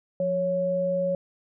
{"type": "tone pair together", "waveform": "sine", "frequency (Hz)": [176.65, 554.4], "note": ["F3", "C#5"], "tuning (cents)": [20, 0], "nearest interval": "octave + minor sixth", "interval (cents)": 1980, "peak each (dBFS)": [-31, -23], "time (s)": [0.2, 1.15], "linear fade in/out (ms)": 2, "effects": []}